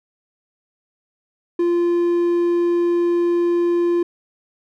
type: tone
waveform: triangle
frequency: 346.2 Hz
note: F4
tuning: 15 cents flat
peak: -13 dBFS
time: 1.59-4.03 s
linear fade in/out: 5 ms
effects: none